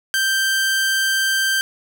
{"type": "tone", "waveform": "sawtooth", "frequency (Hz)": 1568, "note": "G6", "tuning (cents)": 0, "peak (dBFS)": -13, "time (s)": [0.14, 1.61], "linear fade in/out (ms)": 0, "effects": []}